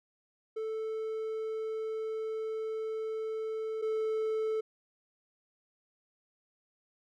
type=tone pair in turn; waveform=triangle; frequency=440 / 438.1 Hz; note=A4 / A4; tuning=0 / -7 cents; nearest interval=unison; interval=7 cents; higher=first; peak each=-31 / -27 dBFS; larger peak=second; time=0.56-3.82 / 3.82-4.61 s; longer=first; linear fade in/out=10 ms; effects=none